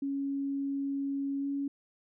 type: tone with pitch glide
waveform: sine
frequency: 277.2 to 279.8 Hz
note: C#4 to C#4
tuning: 0 to +16 cents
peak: -30 dBFS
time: 0.02-1.68 s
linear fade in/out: 5 ms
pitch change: +16 cents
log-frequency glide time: 1.4-1.46 s
effects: none